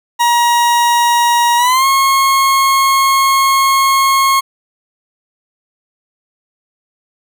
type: tone with pitch glide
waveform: 40% pulse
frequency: 950 to 1085 Hz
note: A#5 to C#6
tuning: +33 to -37 cents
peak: -8 dBFS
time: 0.19-4.41 s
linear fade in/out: 20 ms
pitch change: +230 cents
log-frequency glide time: 1.57-1.86 s
effects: none